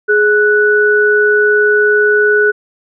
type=tone pair together; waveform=sine; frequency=418.7 / 1480 Hz; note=G#4 / F#6; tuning=+14 / 0 cents; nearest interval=octave + minor seventh; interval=2186 cents; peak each=-10 dBFS; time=0.08-2.52 s; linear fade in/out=20 ms; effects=none